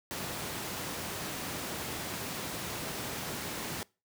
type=high-pass noise; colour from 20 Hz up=pink; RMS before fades=-38 dBFS; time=0.11-3.83 s; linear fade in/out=0 ms; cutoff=110 Hz; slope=12 dB/octave; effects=noise-tail reverb RT60 0.3 s tail -24 dB re dry